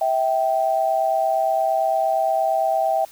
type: tone pair together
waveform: sine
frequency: 650.3 / 779 Hz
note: E5 / G5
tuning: -24 / -11 cents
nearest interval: minor third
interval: 313 cents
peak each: -20 dBFS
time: 0.01-3.05 s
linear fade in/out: 5 ms
effects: white hiss -47 dBFS RMS until 3.11 s